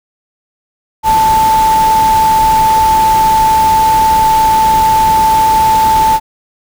sine tone in noise, 880 Hz, A5, in tune, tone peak -6 dBFS, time 1.03-6.2 s, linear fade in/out 50 ms, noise pink, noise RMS -20 dBFS, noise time 1.03-6.2 s, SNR +11 dB, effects none

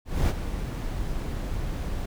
brown noise with ADSR envelope, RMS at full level -20 dBFS, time 0.05-2.06 s, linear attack 240 ms, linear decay 33 ms, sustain -10 dB, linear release 8 ms, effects none

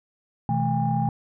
sine tone cluster, 126 / 161.4 / 216.2 / 808 Hz, B2 / E3 / A3 / G#5, +35 / -36 / -30 / -48 cents, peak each -25 / -26 / -27 / -25 dBFS, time 0.49-1.09 s, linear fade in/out 2 ms, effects tanh soft clip ceiling -12 dBFS

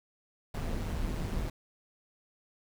brown noise with amplitude modulation, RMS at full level -31 dBFS, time 0.54-1.5 s, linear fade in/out 5 ms, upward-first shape sine, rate 158 Hz, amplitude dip 55%, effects none

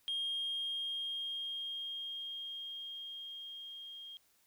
sine tone with level ramp, 3230 Hz, G#7, 49 cents flat, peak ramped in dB -32 to -46 dBFS, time 0.08-4.17 s, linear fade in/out 0 ms, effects tanh soft clip ceiling -31 dBFS + white hiss -71 dBFS RMS until 4.46 s

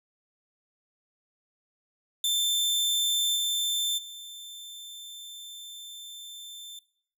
sawtooth tone with level steps, 3553 Hz, A7, 16 cents sharp, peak -21 / -23 / -38 dBFS, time 2.24-6.79 s, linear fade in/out 2 ms, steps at 3.35 / 3.97 s, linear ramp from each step 20 ms, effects noise-tail reverb RT60 0.6 s tail -19 dB re dry

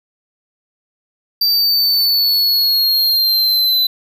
square linear sweep, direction down, 4669 to 4003 Hz, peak -12 dBFS, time 1.41-3.87 s, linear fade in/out 5 ms, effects none

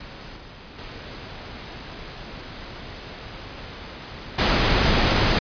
pink noise with level steps, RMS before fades -39 / -42 / -37 / -19 dBFS, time 0-5.39 s, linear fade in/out 5 ms, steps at 0.36 / 0.78 / 4.38 s, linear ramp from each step 10 ms, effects resampled to 11025 Hz

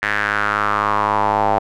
square tone with band-pass filter sweep, 51.91 Hz, G#1, in tune, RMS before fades -18 dBFS, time 0.02-1.59 s, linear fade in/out 10 ms, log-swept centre 1800 to 770 Hz, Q 4.2, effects none

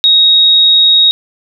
sine tone, 3770 Hz, A#7, 19 cents sharp, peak -4 dBFS, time 0.04-1.11 s, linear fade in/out 0 ms, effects none

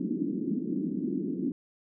white band-pass noise, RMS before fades -31 dBFS, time 0-1.52 s, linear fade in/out 2 ms, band 180 to 330 Hz, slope 48 dB/octave, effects none

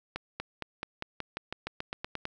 accelerating click train, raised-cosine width 0.3 ms, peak -18 dBFS, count 14, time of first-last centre 0.16-2.254 s, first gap 240 ms, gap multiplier 0.93, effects none

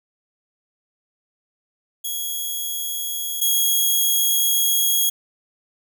5% pulse tone pair in turn, 3322 / 3309 Hz, G#7 / G#7, 0 / -7 cents, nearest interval unison, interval 7 cents, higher first, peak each -16 / -8 dBFS, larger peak second, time 2.04-3.41 / 3.41-5.1 s, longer second, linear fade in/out 10 ms, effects none

